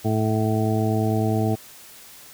harmonic tone, 109.2 Hz, A2, 13 cents flat, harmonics 1 / 2 / 3 / 4 / 6 / 7, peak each -22 / -25 / -27 / -28 / -30 / -30 dBFS, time 0.04-1.56 s, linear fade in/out 20 ms, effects white hiss -45 dBFS RMS until 2.33 s

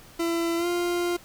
40% pulse tone with pitch glide, 335.9 to 349.8 Hz, E4 to F4, +33 to +3 cents, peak -23 dBFS, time 0.19-1.17 s, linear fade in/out 10 ms, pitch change +70 cents, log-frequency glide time 0.57-0.67 s, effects pink hiss -50 dBFS RMS until 1.24 s

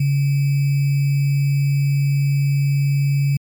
sine tone with sample-and-hold, 140.2 Hz, C#3, 20 cents sharp, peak -14 dBFS, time 0-3.37 s, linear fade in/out 5 ms, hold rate 2450 Hz, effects MP3 96 kbps

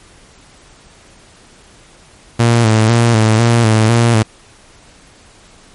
sawtooth tone with vibrato, 113.6 Hz, A#2, 44 cents flat, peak -4 dBFS, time 2.39-4.23 s, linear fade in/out 10 ms, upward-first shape square, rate 2 Hz, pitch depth 56 cents each way, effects pink hiss -44 dBFS RMS until 5.74 s + MP3 48 kbps

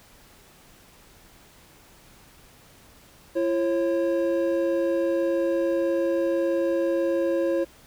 triangle tone pair together, 338.9 / 542.8 Hz, E4 / C#5, +48 / -36 cents, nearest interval minor sixth, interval 816 cents, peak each -22 dBFS, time 3.35-7.65 s, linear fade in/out 20 ms, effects pink hiss -53 dBFS RMS until 7.86 s

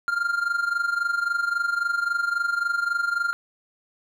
triangle tone with amplitude modulation, 1396.9 Hz, F6, in tune, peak -17 dBFS, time 0.08-3.33 s, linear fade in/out 0 ms, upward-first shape sine, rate 23.7 Hz, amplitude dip 75%, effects none

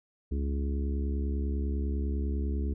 harmonic tone, 70 Hz, C#2, 18 cents sharp, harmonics 1 / 3 / 4 / 5 / 6, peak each -28 / -38 / -40 / -42 / -44 dBFS, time 0.31-2.74 s, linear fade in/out 10 ms, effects none

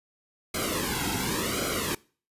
pink noise with flanger, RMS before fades -29 dBFS, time 0.54-1.95 s, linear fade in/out 5 ms, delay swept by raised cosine 1.1 to 1.71 ms, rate 0.91 Hz, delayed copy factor -0.9, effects noise-tail reverb RT60 0.4 s tail -23 dB re dry + resampled to 32000 Hz

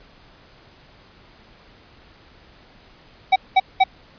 square tone bursts, 762 Hz, G5, 49 cents flat, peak -11 dBFS, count 3, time 3.32-3.84 s, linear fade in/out 10 ms, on 40 ms, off 200 ms, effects pink hiss -50 dBFS RMS until 4.18 s + resampled to 11025 Hz

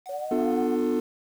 sine tone with tremolo, 740 Hz, F#5, in tune, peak -30 dBFS, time 0.05-0.79 s, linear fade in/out 50 ms, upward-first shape sine, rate 12 Hz, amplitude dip 75%
sine linear sweep, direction up, 554.4 to 747 Hz, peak -31 dBFS, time 0.09-0.63 s, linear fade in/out 5 ms
triangle chord, B half-diminished seventh, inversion none, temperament just, 246.9 / 296.3 / 355.6 / 444.5 Hz, B3 / D4 / F4 / A4, 0 / +15 / +31 / +18 cents, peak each -24 / -26 / -26 / -25 dBFS, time 0.31-1 s, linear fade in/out 5 ms
effects tanh soft clip ceiling -14 dBFS + 8-bit

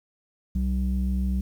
square tone with low-pass filter, 63.8 Hz, C2, 43 cents flat, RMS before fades -25 dBFS, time 0.55-1.41 s, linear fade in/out 5 ms, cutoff 160 Hz, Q 7.5, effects 9-bit

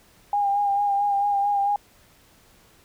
sine tone with vibrato, 808 Hz, G#5, 48 cents flat, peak -19 dBFS, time 0.33-1.76 s, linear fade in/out 2 ms, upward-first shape sine, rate 4.5 Hz, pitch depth 28 cents each way, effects pink hiss -56 dBFS RMS until 2.84 s

